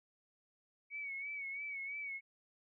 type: tone with vibrato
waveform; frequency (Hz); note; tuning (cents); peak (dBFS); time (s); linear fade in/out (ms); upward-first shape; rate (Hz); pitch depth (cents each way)
sine; 2244; C#7; +21; -40; 0.9-2.21; 50; sine; 3; 57
effects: none